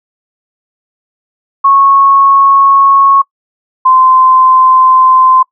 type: tone pair in turn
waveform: sine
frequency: 1100 / 1035.7 Hz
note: C#6 / C6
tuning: -14 / -18 cents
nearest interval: minor second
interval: 104 cents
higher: first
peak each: -3 dBFS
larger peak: neither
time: 1.64-3.22 / 3.85-5.43 s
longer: neither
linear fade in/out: 10 ms
effects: noise-tail reverb RT60 0.1 s tail -23 dB re dry